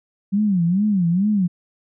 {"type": "tone with vibrato", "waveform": "sine", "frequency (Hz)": 189.2, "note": "F#3", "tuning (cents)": 39, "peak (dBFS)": -15, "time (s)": [0.32, 1.48], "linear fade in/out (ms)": 20, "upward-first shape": "sine", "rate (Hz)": 2.3, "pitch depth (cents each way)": 210, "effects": []}